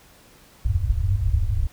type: low-pass noise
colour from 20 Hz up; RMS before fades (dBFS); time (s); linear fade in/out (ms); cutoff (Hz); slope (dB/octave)
white; -21; 0.65-1.67; 5; 110; 96
effects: pink hiss -52 dBFS RMS until 1.72 s